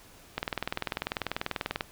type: click train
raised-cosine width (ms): 0.3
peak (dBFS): -13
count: 30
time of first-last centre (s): 0.38-1.809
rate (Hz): 20.3
effects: pink hiss -54 dBFS RMS until 1.91 s